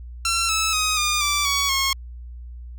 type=tone with pitch steps; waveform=10% pulse; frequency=1354 / 1304.9 / 1257.5 / 1211.9 / 1167.9 / 1125.5 / 1084.6 Hz; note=E6 / E6 / D#6 / D#6 / D6 / C#6 / C#6; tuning=+46 / -18 / +18 / -46 / -10 / +26 / -38 cents; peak=-11 dBFS; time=0.25-1.93 s; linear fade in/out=2 ms; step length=240 ms; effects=added 60 Hz sine -34 dBFS peak until 2.78 s